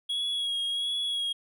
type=tone with vibrato; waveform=triangle; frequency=3322 Hz; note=G#7; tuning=in tune; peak=-26 dBFS; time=0.09-1.33 s; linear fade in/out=10 ms; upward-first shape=sine; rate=1.4 Hz; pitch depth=28 cents each way; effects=none